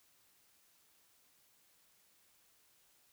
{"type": "silence", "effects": ["white hiss -70 dBFS RMS until 3.12 s"]}